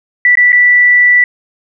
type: tone with dropouts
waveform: sine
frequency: 1966 Hz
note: B6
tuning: 8 cents flat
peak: -4 dBFS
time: 0.25-1.24 s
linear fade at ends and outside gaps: 2 ms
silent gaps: 0.354-0.372 / 0.521-0.528 s
effects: none